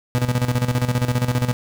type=tone with tremolo; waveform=35% pulse; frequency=123.47 Hz; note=B2; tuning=in tune; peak=-14 dBFS; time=0.15-1.53 s; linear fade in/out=0 ms; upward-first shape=square; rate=15 Hz; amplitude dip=70%; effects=none